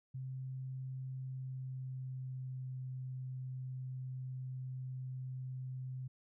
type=tone with pitch glide; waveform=sine; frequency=130.81 to 129.16 Hz; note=C3 to C3; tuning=0 to -22 cents; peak=-40 dBFS; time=0.14-6.08 s; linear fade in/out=10 ms; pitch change=-22 cents; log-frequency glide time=1.15-2.77 s; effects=none